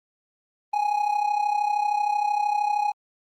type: tone with amplitude modulation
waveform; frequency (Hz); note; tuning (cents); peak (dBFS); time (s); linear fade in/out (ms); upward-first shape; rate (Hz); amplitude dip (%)
triangle; 830.6; G#5; 0; -16; 0.73-2.92; 10; sine; 33; 70
effects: Opus 24 kbps